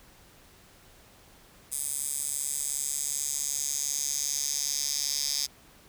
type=tone with high-pass filter sweep; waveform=10% pulse; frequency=142.6 Hz; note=C#3; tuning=49 cents sharp; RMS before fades=-31 dBFS; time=1.71-5.47 s; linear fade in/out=20 ms; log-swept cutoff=8900 to 5300 Hz; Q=3.5; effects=pink hiss -56 dBFS RMS until 5.88 s